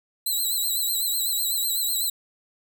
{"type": "tone with vibrato", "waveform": "5% pulse", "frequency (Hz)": 3998, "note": "B7", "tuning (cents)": 20, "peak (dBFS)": -16, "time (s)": [0.26, 2.1], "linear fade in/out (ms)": 5, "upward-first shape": "sine", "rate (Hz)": 8, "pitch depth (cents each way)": 71, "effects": []}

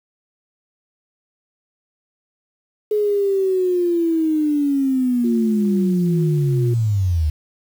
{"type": "linear sweep", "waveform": "sine", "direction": "down", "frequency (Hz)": [425.2, 73.42], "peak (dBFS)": -15, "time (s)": [2.91, 7.3], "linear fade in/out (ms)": 5}
{"type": "tone with tremolo", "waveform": "sine", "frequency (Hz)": 354.6, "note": "F4", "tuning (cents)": 26, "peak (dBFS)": -22, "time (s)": [5.24, 6.74], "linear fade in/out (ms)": 5, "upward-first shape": "triangle", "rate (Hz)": 2.3, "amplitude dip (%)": 40}
{"effects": ["7-bit"]}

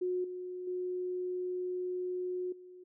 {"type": "tone with level steps", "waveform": "sine", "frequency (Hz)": 363.2, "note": "F#4", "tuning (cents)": -32, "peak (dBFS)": [-30, -38, -33, -49], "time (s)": [0.01, 2.84], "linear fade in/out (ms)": 10, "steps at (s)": [0.24, 0.67, 2.52], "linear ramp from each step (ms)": 5, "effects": []}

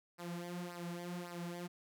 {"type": "tone with flanger", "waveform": "sawtooth", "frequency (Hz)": 174.61, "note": "F3", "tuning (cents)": 0, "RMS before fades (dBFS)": -44, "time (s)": [0.18, 1.68], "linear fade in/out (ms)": 20, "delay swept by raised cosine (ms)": [0.29, 4.99], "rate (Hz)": 1.8, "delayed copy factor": -0.8, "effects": []}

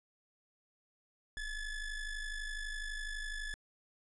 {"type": "ring-modulated tone", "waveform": "square", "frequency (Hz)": 868, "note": "A5", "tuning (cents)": -24, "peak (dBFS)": -36, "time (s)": [1.37, 3.54], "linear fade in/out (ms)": 0, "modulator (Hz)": 842, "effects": ["resampled to 24000 Hz"]}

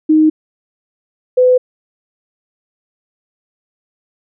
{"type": "tone pair in turn", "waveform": "sine", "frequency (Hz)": [311.2, 504.1], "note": ["D#4", "B4"], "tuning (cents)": [0, 35], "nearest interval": "minor sixth", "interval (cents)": 835, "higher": "second", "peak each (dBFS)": -6, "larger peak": "neither", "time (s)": [[0.09, 0.3], [1.37, 1.58]], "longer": "neither", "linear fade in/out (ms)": 10, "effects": []}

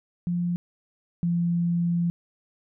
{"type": "tone pair in turn", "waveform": "sine", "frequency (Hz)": [174.6, 171.8], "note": ["F3", "F3"], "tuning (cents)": [0, -28], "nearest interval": "unison", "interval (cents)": 28, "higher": "first", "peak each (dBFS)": [-23, -21], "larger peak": "second", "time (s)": [[0.27, 0.56], [1.23, 2.1]], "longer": "second", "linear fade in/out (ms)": 0, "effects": []}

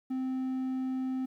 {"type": "tone", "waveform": "triangle", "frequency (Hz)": 260, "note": "C4", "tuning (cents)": -11, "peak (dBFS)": -28, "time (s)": [0.1, 1.26], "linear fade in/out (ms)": 10, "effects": ["11-bit"]}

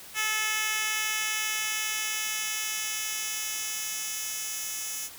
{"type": "tone with high-pass filter sweep", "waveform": "10% pulse", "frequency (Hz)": 432.5, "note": "A4", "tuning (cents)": -30, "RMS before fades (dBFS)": -31, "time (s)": [0.14, 5.1], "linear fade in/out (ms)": 50, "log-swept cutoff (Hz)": [1900, 6300], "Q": 0.72, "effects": ["white hiss -46 dBFS RMS until 5.18 s"]}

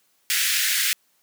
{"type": "high-pass noise", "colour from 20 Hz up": "pink", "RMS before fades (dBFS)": -22, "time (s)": [0.3, 0.93], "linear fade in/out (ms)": 0, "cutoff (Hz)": 1600, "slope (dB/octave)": 48, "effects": ["white hiss -65 dBFS RMS until 1.22 s", "high-pass 150 Hz 12 dB/octave"]}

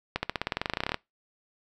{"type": "accelerating click train", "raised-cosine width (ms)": 0.3, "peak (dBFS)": -11, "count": 19, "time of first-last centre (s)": [0.16, 0.944], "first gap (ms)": 70, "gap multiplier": 0.94, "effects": ["noise-tail reverb RT60 0.2 s tail -23 dB re dry"]}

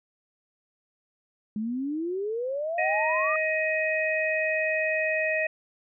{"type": "exponential sweep", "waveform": "sine", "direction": "up", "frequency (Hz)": [207.7, 1244.5], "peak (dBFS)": -27, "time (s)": [1.56, 3.36], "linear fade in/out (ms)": 2}
{"type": "harmonic tone", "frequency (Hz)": 628, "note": "D#5", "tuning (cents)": 16, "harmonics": [1, 3, 4], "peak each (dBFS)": [-27, -28, -29], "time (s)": [2.78, 5.47], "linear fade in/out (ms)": 5}
{"effects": []}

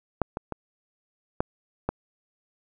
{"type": "clicks", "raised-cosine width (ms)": 1, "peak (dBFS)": [-8, -16, -17, -9, -11], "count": 5, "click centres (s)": [0.217, 0.371, 0.523, 1.405, 1.89], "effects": []}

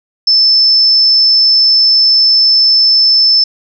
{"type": "tone", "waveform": "sine", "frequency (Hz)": 5274, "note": "E8", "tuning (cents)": 0, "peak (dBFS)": -5, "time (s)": [0.27, 3.44], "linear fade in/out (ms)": 5, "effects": []}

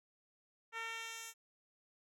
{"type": "tone with band-pass filter sweep", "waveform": "10% pulse", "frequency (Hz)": 454.4, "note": "A#4", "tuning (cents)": -44, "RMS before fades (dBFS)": -45, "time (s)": [0.72, 1.34], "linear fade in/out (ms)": 50, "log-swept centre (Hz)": [1600, 8700], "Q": 0.89, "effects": []}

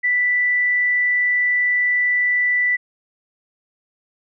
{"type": "tone", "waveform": "sine", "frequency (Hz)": 1975.5, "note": "B6", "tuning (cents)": 0, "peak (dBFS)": -15, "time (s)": [0.03, 2.77], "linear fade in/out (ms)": 20, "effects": []}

